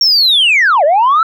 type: linear two-way sweep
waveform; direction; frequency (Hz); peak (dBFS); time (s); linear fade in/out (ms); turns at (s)
sine; down then up; 5588 to 554.4 to 1356; -5; 0.01-1.23; 2; 0.84
effects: tanh soft clip ceiling -4 dBFS